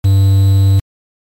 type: tone with quantisation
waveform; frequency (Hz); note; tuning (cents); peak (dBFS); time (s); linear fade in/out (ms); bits
triangle; 97.5; G2; -9; -4; 0.04-0.8; 10; 5
effects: MP3 64 kbps